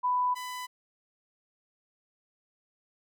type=tone pair in turn; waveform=sine / sawtooth; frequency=994 / 999 Hz; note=B5 / B5; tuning=+11 / +20 cents; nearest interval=unison; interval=9 cents; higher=second; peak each=-24 / -32 dBFS; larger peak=first; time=0.03-0.35 / 0.35-0.67 s; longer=neither; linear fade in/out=20 ms; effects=none